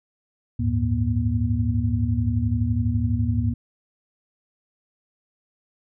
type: tone cluster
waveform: sine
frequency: 77.1 / 97.8 / 109.6 / 239.7 Hz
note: D#2 / G2 / A2 / A#3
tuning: -15 / -4 / -6 / +48 cents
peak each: -26 / -26 / -23 / -26 dBFS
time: 0.59-3.54 s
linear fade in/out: 10 ms
effects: none